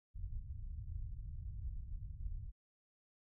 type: low-pass noise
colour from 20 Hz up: pink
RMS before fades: -44 dBFS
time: 0.14-2.52 s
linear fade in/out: 50 ms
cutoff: 100 Hz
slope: 24 dB/octave
effects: none